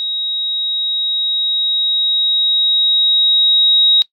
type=tone with level ramp; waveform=sine; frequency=3800 Hz; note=A#7; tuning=33 cents sharp; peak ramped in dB=-18 to -8 dBFS; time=0-4.02 s; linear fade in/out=0 ms; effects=noise-tail reverb RT60 0.1 s tail -19 dB re dry